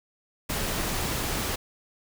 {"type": "noise", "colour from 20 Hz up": "pink", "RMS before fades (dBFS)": -29, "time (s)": [0.49, 1.56], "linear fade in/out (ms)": 10, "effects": []}